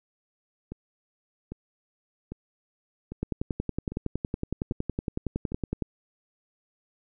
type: two click trains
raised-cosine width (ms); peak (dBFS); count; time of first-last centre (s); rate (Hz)
3; -23 / -15; 7 / 29; 0.72-5.52 / 3.23-5.823; 1.25 / 10.8
effects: none